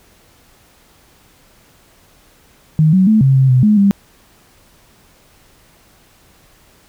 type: tone with pitch steps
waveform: sine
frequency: 156.1 / 187.7 / 217.5 / 134.5 / 132.8 / 127.3 / 211.5 / 199.1 Hz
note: D#3 / F#3 / A3 / C3 / C3 / C3 / G#3 / G3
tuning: +6 / +25 / -20 / +48 / +26 / -47 / +32 / +27 cents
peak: -7 dBFS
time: 2.79-3.91 s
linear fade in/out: 0 ms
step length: 140 ms
effects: pink hiss -50 dBFS RMS until 6.88 s